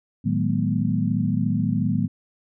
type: tone cluster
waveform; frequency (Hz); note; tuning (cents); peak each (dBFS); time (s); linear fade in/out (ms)
sine; 111.4 / 155.6 / 186.5 / 209.3 / 243.6; A2 / D#3 / F#3 / G#3 / B3; +22 / 0 / +14 / +14 / -24; -26; 0.24-2.08; 20
effects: none